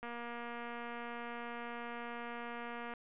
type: click train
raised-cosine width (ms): 0.5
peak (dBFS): -30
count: 690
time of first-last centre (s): 0.03-2.937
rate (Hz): 237
effects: resampled to 8000 Hz